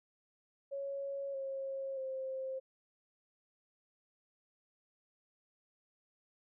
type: tone with pitch steps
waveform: sine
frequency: 554.4 / 540.8 / 527.5 Hz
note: C#5 / C#5 / C5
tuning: 0 / -43 / +14 cents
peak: -37 dBFS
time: 0.71-2.6 s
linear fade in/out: 20 ms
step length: 630 ms
effects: none